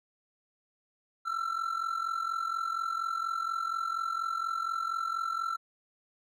triangle tone with amplitude modulation, 1344 Hz, E6, 33 cents sharp, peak -25 dBFS, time 1.25-5.57 s, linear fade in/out 20 ms, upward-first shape sine, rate 44.2 Hz, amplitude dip 75%, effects none

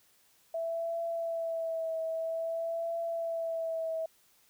sine tone with vibrato, 659.3 Hz, E5, in tune, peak -31 dBFS, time 0.54-4.06 s, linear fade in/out 5 ms, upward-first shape triangle, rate 0.51 Hz, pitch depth 33 cents each way, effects white hiss -66 dBFS RMS until 4.49 s

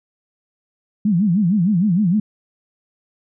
sine tone with vibrato, 190 Hz, F#3, 46 cents sharp, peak -13 dBFS, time 1.05-2.2 s, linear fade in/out 5 ms, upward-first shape sine, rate 6.5 Hz, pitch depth 240 cents each way, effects none

